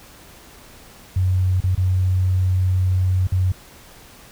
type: tone with dropouts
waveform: sine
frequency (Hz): 92.5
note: F#2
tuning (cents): 0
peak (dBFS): -15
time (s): 1.16-3.52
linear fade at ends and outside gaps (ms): 5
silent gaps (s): 1.605-1.638 / 1.751-1.776 / 3.271-3.32
effects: pink hiss -45 dBFS RMS until 4.31 s